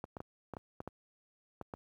clicks, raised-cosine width 1 ms, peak -27 dBFS, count 9, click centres 0.041 / 0.168 / 0.204 / 0.537 / 0.568 / 0.804 / 0.876 / 1.613 / 1.738 s, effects high-pass 60 Hz 12 dB/octave + 11-bit

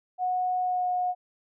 sine tone with pitch glide, 732 to 724.8 Hz, F#5 to F#5, -19 to -36 cents, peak -24 dBFS, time 0.18-1.15 s, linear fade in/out 50 ms, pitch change -17 cents, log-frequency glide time 0.6-0.88 s, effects none

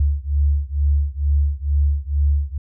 sine beating tone pair, 71 / 73.2 Hz, C#2 / D2, +42 / -5 cents, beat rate 2.2 Hz, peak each -18 / -19 dBFS, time 0-2.58 s, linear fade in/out 5 ms, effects none

